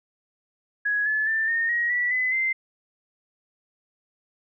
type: tone with pitch steps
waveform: sine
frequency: 1671 / 1723.9 / 1778.6 / 1834.9 / 1893 / 1953 / 2015 / 2079 Hz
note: G#6 / A6 / A6 / A#6 / A#6 / B6 / B6 / C7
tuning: +10 / -36 / +18 / -28 / +26 / -20 / +34 / -12 cents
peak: -21 dBFS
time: 0.85-2.53 s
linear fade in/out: 10 ms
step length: 210 ms
effects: none